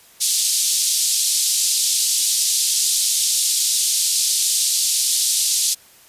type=band-pass noise; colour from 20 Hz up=white; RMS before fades=-19 dBFS; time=0.2-5.75 s; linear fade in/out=20 ms; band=3800 to 10000 Hz; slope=24 dB/octave; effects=white hiss -49 dBFS RMS until 6.08 s + resampled to 32000 Hz